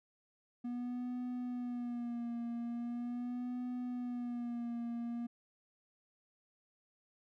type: tone with vibrato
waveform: triangle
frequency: 241.5 Hz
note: B3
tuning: 39 cents flat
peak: -35 dBFS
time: 0.64-5.27 s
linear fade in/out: 10 ms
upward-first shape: sine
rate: 0.41 Hz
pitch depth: 46 cents each way
effects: none